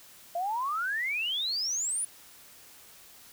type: exponential sweep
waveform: sine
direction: up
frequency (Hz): 667 to 10110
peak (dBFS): -28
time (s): 0.35-2.05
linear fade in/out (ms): 5
effects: white hiss -53 dBFS RMS until 3.32 s